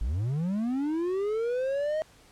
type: linear sweep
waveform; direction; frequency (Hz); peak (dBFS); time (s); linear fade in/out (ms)
triangle; up; 46.25 to 634; -24; 0.01-2.02; 0
effects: pink hiss -57 dBFS RMS until 2.31 s + low-pass 10000 Hz 12 dB/octave